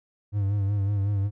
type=tone with vibrato; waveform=triangle; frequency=100.5 Hz; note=G2; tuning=44 cents sharp; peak=-20 dBFS; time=0.32-1.31 s; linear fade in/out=50 ms; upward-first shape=sine; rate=5.4 Hz; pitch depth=53 cents each way; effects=none